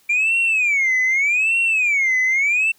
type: tone with vibrato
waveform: sine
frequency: 2349 Hz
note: D7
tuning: in tune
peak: -13 dBFS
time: 0.09-2.72 s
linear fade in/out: 10 ms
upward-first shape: sine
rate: 0.83 Hz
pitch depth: 260 cents each way
effects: tanh soft clip ceiling -13 dBFS + white hiss -57 dBFS RMS until 2.78 s